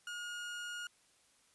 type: tone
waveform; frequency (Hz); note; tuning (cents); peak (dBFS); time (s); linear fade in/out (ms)
30% pulse; 1432; F6; +43; -38; 0.07-0.87; 2
effects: white hiss -69 dBFS RMS until 1.54 s + resampled to 24000 Hz